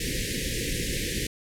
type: band-stop noise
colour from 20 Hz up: pink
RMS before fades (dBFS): -29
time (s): 0-1.27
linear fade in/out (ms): 5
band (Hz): 530 to 1700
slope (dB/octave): 96
effects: low-pass 12000 Hz 12 dB/octave